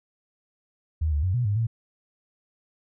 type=tone with pitch steps; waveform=sine; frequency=78.6 / 73.2 / 92.1 / 122.8 / 102.5 / 114.1 Hz; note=D#2 / D2 / F#2 / B2 / G#2 / A#2; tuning=+18 / -5 / -7 / -9 / -22 / -37 cents; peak=-21 dBFS; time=1.01-1.67 s; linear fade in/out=10 ms; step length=110 ms; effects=none